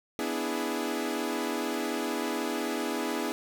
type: chord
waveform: sawtooth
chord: E dominant seventh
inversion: second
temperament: equal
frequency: 246.9 / 293.7 / 329.6 / 415.3 Hz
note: B3 / D4 / E4 / G#4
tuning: 0 / 0 / 0 / 0 cents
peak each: -31 dBFS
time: 0.19-3.32 s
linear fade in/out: 0 ms
effects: none